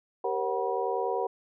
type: tone cluster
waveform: sine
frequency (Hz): 390.1 / 471.2 / 541 / 748 / 965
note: G4 / A#4 / C#5 / F#5 / B5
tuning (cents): -8 / +19 / -42 / +19 / -40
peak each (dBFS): -33 / -31 / -35 / -33 / -34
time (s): 0.24-1.27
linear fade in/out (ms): 5
effects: none